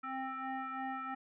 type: tone with frequency modulation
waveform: sine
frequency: 265.5 Hz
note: C4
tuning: 25 cents sharp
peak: -37 dBFS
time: 0.03-1.15 s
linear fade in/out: 10 ms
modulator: 528 Hz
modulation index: 2.8
effects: none